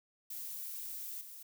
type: noise with level steps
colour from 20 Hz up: violet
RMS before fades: -43 / -50 dBFS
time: 0.3-1.43 s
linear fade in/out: 5 ms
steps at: 1.21 s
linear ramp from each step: 2 ms
effects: none